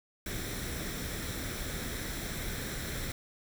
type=noise with comb filter; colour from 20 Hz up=pink; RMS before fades=-37 dBFS; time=0.26-3.12 s; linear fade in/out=2 ms; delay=0.53 ms; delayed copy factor=+0.55; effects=none